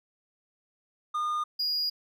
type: tone pair in turn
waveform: triangle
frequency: 1218 / 4872 Hz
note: D#6 / D#8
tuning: -37 / -37 cents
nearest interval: 2 octaves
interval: 2400 cents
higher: second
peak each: -25 dBFS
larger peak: neither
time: 1.14-1.44 / 1.59-1.9 s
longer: second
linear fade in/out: 10 ms
effects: none